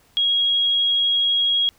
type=tone; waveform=sine; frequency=3296 Hz; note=G#7; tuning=14 cents flat; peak=-16 dBFS; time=0.17-1.69 s; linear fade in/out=0 ms; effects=pink hiss -57 dBFS RMS until 1.78 s